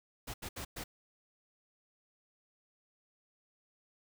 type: noise bursts at uneven times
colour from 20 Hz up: pink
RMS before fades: -42 dBFS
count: 4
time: 0.27-0.34 / 0.42-0.49 / 0.56-0.65 / 0.76-0.84 s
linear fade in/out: 10 ms
effects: none